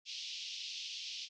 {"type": "band-pass noise", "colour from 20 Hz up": "pink", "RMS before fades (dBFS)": -44, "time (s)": [0.05, 1.29], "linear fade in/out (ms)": 50, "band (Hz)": [2700, 5800], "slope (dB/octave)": 48, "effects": []}